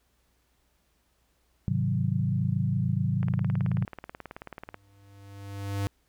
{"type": "chord", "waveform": "sine", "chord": "Ab dominant seventh", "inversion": "none", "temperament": "equal", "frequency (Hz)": [103.83, 130.81, 155.56, 185], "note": ["Ab2", "C3", "Eb3", "Gb3"], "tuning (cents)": [0, 0, 0, 0], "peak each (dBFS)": [-29, -28, -31, -30], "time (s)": [1.68, 3.85], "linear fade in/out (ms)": 0}
{"type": "click train", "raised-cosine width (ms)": 0.5, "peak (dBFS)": -24, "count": 29, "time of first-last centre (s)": [3.23, 4.744], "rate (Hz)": 18.5}
{"type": "tone with exponential growth", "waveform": "square", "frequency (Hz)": 99.7, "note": "G2", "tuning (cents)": 30, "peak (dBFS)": -26, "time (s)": [4.67, 5.87], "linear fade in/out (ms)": 0, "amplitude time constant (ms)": 260}
{"effects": ["added 60 Hz sine -70 dBFS peak until 6.08 s", "pink hiss -71 dBFS RMS until 6.08 s"]}